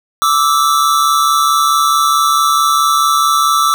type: tone pair together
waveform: square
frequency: 1170 / 1314.6 Hz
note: D6 / E6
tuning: -7 / -5 cents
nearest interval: major second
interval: 202 cents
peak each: -13 dBFS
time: 0.22-3.74 s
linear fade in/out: 0 ms
effects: none